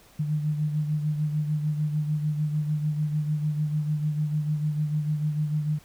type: beating tone pair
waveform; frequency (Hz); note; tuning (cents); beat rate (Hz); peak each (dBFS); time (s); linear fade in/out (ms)
sine; 150.7 / 157.4; D3 / D#3; +45 / +20; 6.7; -24 / -33; 0.19-5.79; 10
effects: pink hiss -55 dBFS RMS until 5.84 s